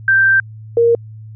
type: tone pair in turn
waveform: sine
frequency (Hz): 1568 / 467.2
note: G6 / A#4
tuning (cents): 0 / +4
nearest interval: octave + major sixth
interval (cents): 2096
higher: first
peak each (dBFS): -8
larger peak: neither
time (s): 0.08-0.4 / 0.77-0.95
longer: first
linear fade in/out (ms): 2
effects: added 109 Hz sine -31 dBFS peak until 1.35 s